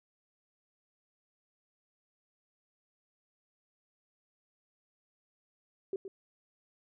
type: tone with echo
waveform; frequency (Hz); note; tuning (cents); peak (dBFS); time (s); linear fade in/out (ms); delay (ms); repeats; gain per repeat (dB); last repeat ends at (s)
sine; 386.2; G4; -26; -31; 5.93-5.96; 2; 120; 1; -9; 6.08
effects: none